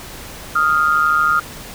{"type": "tone pair together", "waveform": "sine", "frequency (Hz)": [1244.5, 1396.9], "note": ["D#6", "F6"], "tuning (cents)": [0, 0], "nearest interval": "major second", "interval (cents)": 200, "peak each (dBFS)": -15, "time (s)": [0.55, 1.4], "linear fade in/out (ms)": 10, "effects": ["pink hiss -34 dBFS RMS until 1.74 s"]}